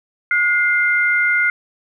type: tone pair together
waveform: sine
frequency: 1440.1 / 2093 Hz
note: F#6 / C7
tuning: -47 / 0 cents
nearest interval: tritone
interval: 647 cents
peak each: -16 dBFS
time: 0.31-1.5 s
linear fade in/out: 2 ms
effects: none